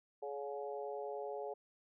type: harmonic tone with a mistuned harmonic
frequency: 140.7 Hz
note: C#3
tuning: 26 cents sharp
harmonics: 3 / 4 / 5 / 6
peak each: -43 / -45 / -47 / -49 dBFS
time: 0.22-1.54 s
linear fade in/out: 10 ms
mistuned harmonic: 5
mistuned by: +24 cents
effects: none